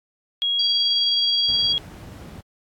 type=tone; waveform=sine; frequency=3300 Hz; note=G#7; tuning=12 cents flat; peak=-19 dBFS; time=0.42-1.78 s; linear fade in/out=0 ms
type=tone with tremolo; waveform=sine; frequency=4699 Hz; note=D8; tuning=in tune; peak=-20 dBFS; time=0.59-1.73 s; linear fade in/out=5 ms; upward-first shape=square; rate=19 Hz; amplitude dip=35%
type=noise; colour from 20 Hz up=brown; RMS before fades=-34 dBFS; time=1.48-2.41 s; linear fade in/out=5 ms
effects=high-pass 80 Hz 12 dB/octave + AAC 64 kbps